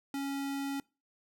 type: tone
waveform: square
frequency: 277.2 Hz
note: C#4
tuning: in tune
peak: -34 dBFS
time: 0.14-0.8 s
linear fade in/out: 2 ms
effects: noise-tail reverb RT60 0.3 s tail -24 dB re dry